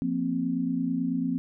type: chord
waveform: sine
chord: F suspended fourth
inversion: none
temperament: just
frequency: 174.61 / 232.8 / 261.9 Hz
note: F3 / Bb3 / C4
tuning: 0 / -2 / +2 cents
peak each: -31 / -31 / -27 dBFS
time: 0.02-1.38 s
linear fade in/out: 0 ms
effects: none